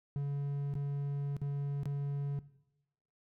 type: tone with dropouts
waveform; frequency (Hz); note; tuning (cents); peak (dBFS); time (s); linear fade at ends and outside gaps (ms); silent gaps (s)
triangle; 141.7; C#3; +38; -30; 0.16-2.39; 0; 0.739-0.753 / 1.366-1.416 / 1.833-1.856
effects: noise-tail reverb RT60 0.9 s tail -18 dB re dry